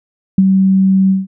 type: tone with ADSR envelope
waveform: sine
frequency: 191.3 Hz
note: G3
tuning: 42 cents flat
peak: -3 dBFS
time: 0.38-1.27 s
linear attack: 4 ms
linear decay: 37 ms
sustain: -4 dB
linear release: 170 ms
effects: none